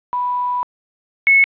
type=tone pair in turn; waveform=sine; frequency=986 / 2196 Hz; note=B5 / C#7; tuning=-3 / -17 cents; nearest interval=octave + major second; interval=1386 cents; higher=second; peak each=-17 / -8 dBFS; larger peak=second; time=0.13-0.63 / 1.27-1.44 s; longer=first; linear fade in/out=0 ms; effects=resampled to 8000 Hz + 8-bit